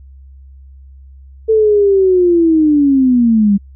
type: linear sweep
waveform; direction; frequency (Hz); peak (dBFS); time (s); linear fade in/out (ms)
sine; down; 446.5 to 195.4; -7; 1.48-3.58; 20
effects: added 67 Hz sine -35 dBFS peak until 3.75 s